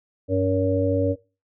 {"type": "harmonic tone with a mistuned harmonic", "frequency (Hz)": 94, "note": "F#2", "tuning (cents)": 28, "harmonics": [1, 3, 5, 6], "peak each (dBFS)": [-24, -24, -24, -24], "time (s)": [0.28, 1.16], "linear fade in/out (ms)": 50, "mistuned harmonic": 1, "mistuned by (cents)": 60, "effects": ["noise-tail reverb RT60 0.3 s tail -20 dB re dry"]}